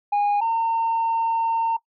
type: tone pair in turn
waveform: sine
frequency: 820 / 911.4 Hz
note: G#5 / A#5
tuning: -22 / -39 cents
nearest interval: major second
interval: 183 cents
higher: second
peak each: -15 / -17 dBFS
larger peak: first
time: 0.12-0.41 / 0.41-1.77 s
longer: second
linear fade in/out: 10 ms
effects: noise-tail reverb RT60 0.1 s tail -21 dB re dry + tanh soft clip ceiling -17 dBFS